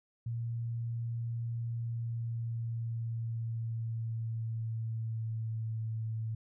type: tone with pitch glide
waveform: sine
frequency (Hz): 116.54 to 111.47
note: A#2 to A2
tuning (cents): 0 to +23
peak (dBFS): -33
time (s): 0.26-6.35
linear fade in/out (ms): 5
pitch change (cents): -77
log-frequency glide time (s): 1.73-5.81
effects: none